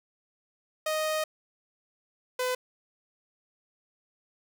sawtooth tone pair in turn, 622.3 / 504.4 Hz, D#5 / B4, 0 / +36 cents, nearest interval major third, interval 364 cents, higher first, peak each -23 dBFS, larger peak neither, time 0.86-1.24 / 2.39-2.55 s, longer first, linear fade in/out 5 ms, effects none

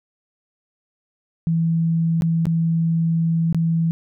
sine tone with dropouts, 164.81 Hz, E3, in tune, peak -16 dBFS, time 1.47-3.91 s, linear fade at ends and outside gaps 0 ms, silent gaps 2.21-2.221 / 2.455-2.468 / 3.527-3.546 s, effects none

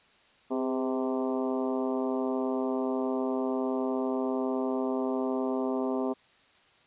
harmonic tone with a mistuned harmonic, 129.5 Hz, C3, 17 cents flat, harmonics 2 / 3 / 4 / 5 / 6 / 7 / 8 / 9, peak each -30 / -32 / -37 / -36 / -42 / -42 / -43 / -46 dBFS, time 0.5-6.14 s, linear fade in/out 20 ms, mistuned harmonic 3, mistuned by +52 cents, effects white hiss -61 dBFS RMS until 6.86 s + resampled to 8000 Hz

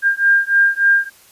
sine beating tone pair, 1601 / 1604.4 Hz, G6 / G6, +36 / +40 cents, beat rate 3.4 Hz, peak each -14 dBFS, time 0.02-1.1 s, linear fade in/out 50 ms, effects white hiss -48 dBFS RMS until 1.31 s + resampled to 32000 Hz

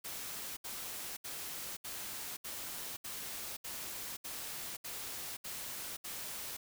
white noise bursts, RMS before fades -43 dBFS, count 11, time 0.04-6.57 s, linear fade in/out 10 ms, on 530 ms, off 70 ms, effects none

